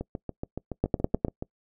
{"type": "two click trains", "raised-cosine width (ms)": 2, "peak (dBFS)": [-19, -9], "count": [11, 5], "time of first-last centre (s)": [[0.01, 1.424], [0.84, 1.248]], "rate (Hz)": [7.07, 9.8], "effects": ["noise-tail reverb RT60 0.1 s tail -24 dB re dry"]}